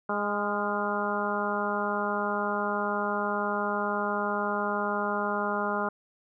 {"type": "harmonic tone with a mistuned harmonic", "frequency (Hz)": 206, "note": "G#3", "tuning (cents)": -14, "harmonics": [1, 2, 3, 4, 5, 6, 7], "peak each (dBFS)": [-34, -34, -34, -34, -34, -34, -34], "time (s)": [0.09, 5.89], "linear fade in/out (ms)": 5, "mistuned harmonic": 7, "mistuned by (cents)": -37, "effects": []}